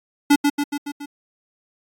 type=tone with echo; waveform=square; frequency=288.2 Hz; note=D4; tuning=33 cents flat; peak=-11 dBFS; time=0.3-0.36 s; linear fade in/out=10 ms; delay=140 ms; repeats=5; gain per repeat=-4 dB; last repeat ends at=1.06 s; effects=AAC 48 kbps